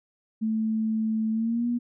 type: tone with pitch glide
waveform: sine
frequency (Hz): 220 to 239.9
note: A3 to A#3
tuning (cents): 0 to +50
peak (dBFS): -23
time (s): 0.41-1.79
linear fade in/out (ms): 20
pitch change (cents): +150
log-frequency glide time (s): 1.32-1.67
effects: none